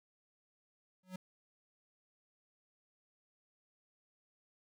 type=tone with exponential growth; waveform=square; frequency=185 Hz; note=F#3; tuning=in tune; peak=-39 dBFS; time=1.03-1.16 s; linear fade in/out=5 ms; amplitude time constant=28 ms; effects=none